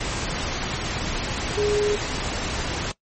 sine tone in noise, 415.3 Hz, G#4, in tune, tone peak -19 dBFS, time 1.57-1.96 s, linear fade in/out 10 ms, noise pink, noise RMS -27 dBFS, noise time 0-2.92 s, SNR +5 dB, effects noise-tail reverb RT60 0.1 s tail -19 dB re dry + MP3 32 kbps

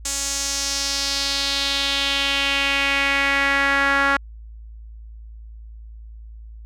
sawtooth tone with band-pass filter sweep, 277.8 Hz, C#4, 4 cents sharp, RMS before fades -21 dBFS, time 0.05-4.17 s, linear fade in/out 5 ms, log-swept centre 7300 to 1500 Hz, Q 2.6, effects added 55 Hz sine -36 dBFS peak until 6.65 s

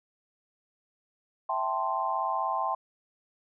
sine chord, A minor seventh, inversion second, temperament equal, 659.3 / 784 / 880 / 1046.5 Hz, E5 / G5 / A5 / C6, 0 / 0 / 0 / 0 cents, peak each -35 / -32 / -33 / -30 dBFS, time 1.49-2.75 s, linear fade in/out 5 ms, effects none

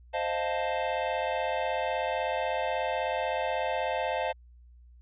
square chord, F dominant seventh, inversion second, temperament equal, 523.3 / 622.3 / 698.5 / 880 Hz, C5 / Eb5 / F5 / A5, 0 / 0 / 0 / 0 cents, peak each -34 dBFS, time 0.13-4.33 s, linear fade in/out 20 ms, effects added 60 Hz sine -51 dBFS peak until 5.01 s + resampled to 8000 Hz

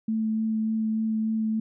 sine tone with vibrato, 220 Hz, A3, in tune, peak -23 dBFS, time 0.08-1.6 s, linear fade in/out 5 ms, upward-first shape sine, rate 3.4 Hz, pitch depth 10 cents each way, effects none

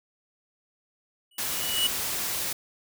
square tone with exponential growth, 2937 Hz, F#7, 13 cents flat, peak -21 dBFS, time 1.31-1.87 s, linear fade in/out 5 ms, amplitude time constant 120 ms
white noise, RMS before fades -30 dBFS, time 1.38-2.53 s, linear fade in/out 5 ms
effects none

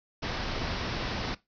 pink low-pass noise, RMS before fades -33 dBFS, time 0.22-1.35 s, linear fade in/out 10 ms, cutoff 5600 Hz, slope 96 dB/octave, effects noise-tail reverb RT60 0.2 s tail -19 dB re dry

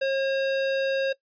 square tone, 540 Hz, C#5, 45 cents flat, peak -23 dBFS, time 0.01-1.13 s, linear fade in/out 10 ms, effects noise-tail reverb RT60 0.1 s tail -20 dB re dry + resampled to 11025 Hz

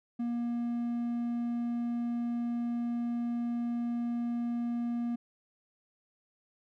triangle tone, 237.4 Hz, A#3, 32 cents sharp, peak -28 dBFS, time 0.19-5.16 s, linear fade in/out 10 ms, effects none

